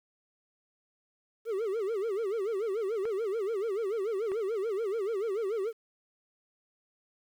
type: tone with vibrato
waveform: triangle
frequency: 419.7 Hz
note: G#4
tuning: 18 cents sharp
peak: -27 dBFS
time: 1.45-5.73 s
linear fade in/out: 50 ms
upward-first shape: sine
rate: 6.9 Hz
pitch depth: 190 cents each way
type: clicks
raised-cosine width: 0.5 ms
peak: -28 dBFS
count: 2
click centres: 3.054 / 4.318 s
effects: 10-bit